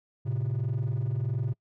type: tone pair together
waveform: triangle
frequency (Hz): 112.05 / 133.5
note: A2 / C3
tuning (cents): +32 / +35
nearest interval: minor third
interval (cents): 303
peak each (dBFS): -26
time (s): 0.25-1.54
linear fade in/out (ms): 20
effects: noise-tail reverb RT60 0.1 s tail -26 dB re dry + tanh soft clip ceiling -22 dBFS

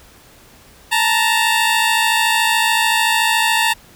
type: tone pair together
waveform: 15% pulse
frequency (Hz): 878.6 / 932.3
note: A5 / A#5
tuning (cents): -3 / 0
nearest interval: minor second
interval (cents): 103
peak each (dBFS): -10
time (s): 0.91-3.74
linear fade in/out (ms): 20
effects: pink hiss -46 dBFS RMS until 3.95 s

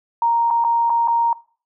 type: tone with dropouts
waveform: sine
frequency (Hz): 932.3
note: A#5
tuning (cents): 0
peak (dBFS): -14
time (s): 0.22-1.33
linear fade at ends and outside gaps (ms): 2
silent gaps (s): 0.504-0.509 / 0.641-0.647 / 0.897-0.901 / 1.076-1.082
effects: noise-tail reverb RT60 0.4 s tail -20 dB re dry

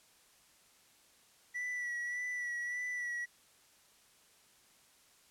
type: tone with vibrato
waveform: triangle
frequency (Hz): 1954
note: B6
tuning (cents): -19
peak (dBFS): -34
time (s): 1.54-3.26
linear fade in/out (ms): 20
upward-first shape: sine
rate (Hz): 1.7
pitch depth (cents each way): 28
effects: white hiss -65 dBFS RMS until 5.3 s + low-pass 11000 Hz 12 dB/octave

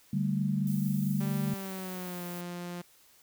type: chord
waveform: sine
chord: D suspended fourth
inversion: none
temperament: just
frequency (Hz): 146.83 / 195.78 / 220.2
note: D3 / G3 / A3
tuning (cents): 0 / -2 / +2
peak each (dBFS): -31 / -29 / -34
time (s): 0.13-1.54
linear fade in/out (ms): 5
type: noise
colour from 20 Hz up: violet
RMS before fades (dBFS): -46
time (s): 0.67-2.41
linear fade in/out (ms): 0
type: tone with pitch glide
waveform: sawtooth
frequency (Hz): 196 to 175.63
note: G3 to F3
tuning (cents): 0 to +10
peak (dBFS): -33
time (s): 1.2-2.82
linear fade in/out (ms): 10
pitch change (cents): -190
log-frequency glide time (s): 1.54-2.24
effects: white hiss -61 dBFS RMS until 3.22 s

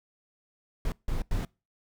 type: noise bursts at uneven times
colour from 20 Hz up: brown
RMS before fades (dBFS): -28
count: 3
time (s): 0.85-0.92 / 1.08-1.22 / 1.31-1.45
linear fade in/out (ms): 2
effects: noise-tail reverb RT60 0.3 s tail -25 dB re dry

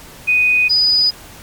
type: tone pair in turn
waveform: sine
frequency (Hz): 2489 / 4959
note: D#7 / D#8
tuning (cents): 0 / -7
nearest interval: octave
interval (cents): 1193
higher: second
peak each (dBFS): -10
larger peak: neither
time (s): 0.27-0.69 / 0.69-1.11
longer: neither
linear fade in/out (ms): 20
effects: pink hiss -38 dBFS RMS until 1.42 s + MP3 96 kbps

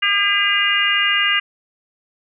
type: harmonic tone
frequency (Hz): 403.8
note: G#4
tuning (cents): -49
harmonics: 3 / 4 / 5 / 6 / 7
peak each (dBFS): -24 / -21 / -20 / -24 / -18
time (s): 0.02-1.4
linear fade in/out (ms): 10
effects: none

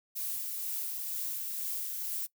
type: noise with tremolo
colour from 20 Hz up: violet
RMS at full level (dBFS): -35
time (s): 0.15-2.27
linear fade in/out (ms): 20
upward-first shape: sine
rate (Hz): 2.1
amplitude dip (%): 25
effects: noise-tail reverb RT60 0.1 s tail -20 dB re dry

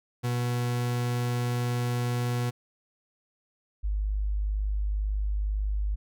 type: tone pair in turn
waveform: 40% pulse / sine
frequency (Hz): 121.7 / 51.01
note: B2 / G#1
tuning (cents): -25 / -30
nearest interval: octave + minor third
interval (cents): 1505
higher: first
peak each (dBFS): -25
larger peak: neither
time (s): 0.23-2.51 / 3.83-5.96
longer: first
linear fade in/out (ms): 20
effects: none

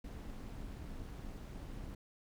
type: noise with amplitude modulation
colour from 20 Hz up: brown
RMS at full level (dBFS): -43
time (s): 0.04-1.95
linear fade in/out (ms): 5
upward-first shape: sine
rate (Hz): 236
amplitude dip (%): 65
effects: none

